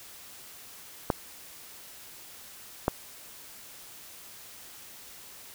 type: clicks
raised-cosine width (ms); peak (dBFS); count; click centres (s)
1; -9; 2; 1.102 / 2.881
effects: white hiss -48 dBFS RMS until 5.54 s